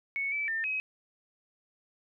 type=tone with pitch steps; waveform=sine; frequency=2213 / 2310 / 1802 / 2541 Hz; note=C#7 / D7 / A6 / D#7; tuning=-3 / -29 / +41 / +36 cents; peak=-29 dBFS; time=0.16-0.8 s; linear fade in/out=0 ms; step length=160 ms; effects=none